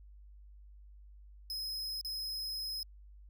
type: tone with dropouts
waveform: 45% pulse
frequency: 5110 Hz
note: D#8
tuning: 45 cents sharp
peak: -37 dBFS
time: 1.5-2.83 s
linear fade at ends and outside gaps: 1 ms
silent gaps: 2.012-2.048 s
effects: added 50 Hz sine -52 dBFS peak until 3.29 s